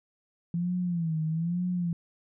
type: tone with vibrato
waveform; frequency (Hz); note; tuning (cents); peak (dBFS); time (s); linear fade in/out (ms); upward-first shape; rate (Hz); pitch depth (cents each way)
sine; 168.4; E3; +37; -26; 0.54-1.93; 2; sine; 1.1; 120
effects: none